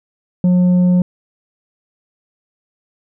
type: tone with tanh clipping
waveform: triangle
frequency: 179.9 Hz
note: F#3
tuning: 48 cents flat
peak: -10 dBFS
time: 0.44-1.02 s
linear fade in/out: 2 ms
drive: 9 dB
effects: none